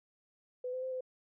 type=tone with pitch steps; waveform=sine; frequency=501 / 512 / 519 / 512 Hz; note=B4 / C5 / C5 / C5; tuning=+25 / -38 / -14 / -38 cents; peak=-35 dBFS; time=0.64-1.008 s; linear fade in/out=5 ms; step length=92 ms; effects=none